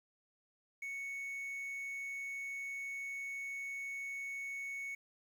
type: tone with quantisation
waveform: triangle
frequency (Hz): 2217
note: C#7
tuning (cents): 0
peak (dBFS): -38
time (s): 0.82-4.95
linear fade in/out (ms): 5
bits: 11
effects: none